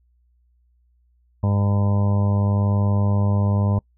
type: harmonic tone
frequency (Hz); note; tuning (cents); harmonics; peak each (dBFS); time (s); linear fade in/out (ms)
100.9; G#2; -49; 1 / 2 / 3 / 4 / 5 / 6 / 7 / 8 / 9 / 10; -17 / -24 / -38 / -37 / -35 / -33 / -43 / -40 / -36 / -37; 1.43-3.79; 5
effects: noise-tail reverb RT60 0.1 s tail -25 dB re dry + added 60 Hz sine -58 dBFS peak until 3.97 s